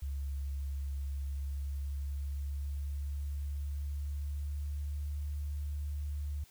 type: tone with pitch glide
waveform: sine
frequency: 69.4 to 72.89 Hz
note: C#2 to D2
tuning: +3 to -12 cents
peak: -34 dBFS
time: 0.02-6.44 s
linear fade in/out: 5 ms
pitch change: +85 cents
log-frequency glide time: 1.14-5.18 s
effects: white hiss -62 dBFS RMS until 6.5 s